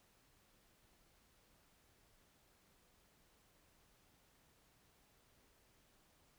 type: silence
effects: pink hiss -72 dBFS RMS until 6.38 s